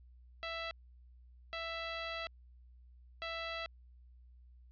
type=tone bursts at uneven times; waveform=10% pulse; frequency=662 Hz; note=E5; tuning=7 cents sharp; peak=-30 dBFS; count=3; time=0.43-0.71 / 1.53-2.27 / 3.22-3.66 s; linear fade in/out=0 ms; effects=added 61 Hz sine -56 dBFS peak until 4.71 s + resampled to 11025 Hz